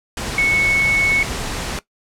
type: tone in noise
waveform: sine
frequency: 2208 Hz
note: C#7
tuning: 7 cents flat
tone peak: -13 dBFS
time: 0.38-1.23 s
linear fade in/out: 2 ms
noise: pink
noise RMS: -25 dBFS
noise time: 0.17-1.79 s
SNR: +9 dB
effects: noise-tail reverb RT60 0.1 s tail -17 dB re dry + low-pass 9000 Hz 12 dB/octave